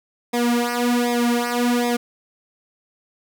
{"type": "tone with flanger", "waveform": "sawtooth", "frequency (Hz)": 240.7, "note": "B3", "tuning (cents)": -44, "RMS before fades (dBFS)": -20, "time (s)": [0.33, 1.97], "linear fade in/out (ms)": 10, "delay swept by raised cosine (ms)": [0.68, 3.88], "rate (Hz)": 1.3, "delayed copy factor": -1, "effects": ["9-bit"]}